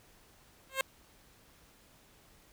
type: tone with exponential growth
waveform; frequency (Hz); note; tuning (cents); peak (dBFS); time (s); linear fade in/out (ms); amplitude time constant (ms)
10% pulse; 533; C5; +32; -17; 0.69-0.81; 2; 26
effects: pink hiss -62 dBFS RMS until 2.52 s